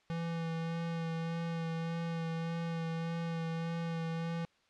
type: tone with vibrato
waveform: square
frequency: 165.7 Hz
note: E3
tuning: 9 cents sharp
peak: -35 dBFS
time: 0.1-4.45 s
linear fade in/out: 0 ms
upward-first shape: sine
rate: 1.7 Hz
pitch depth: 18 cents each way
effects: white hiss -70 dBFS RMS until 4.69 s + low-pass 4000 Hz 12 dB/octave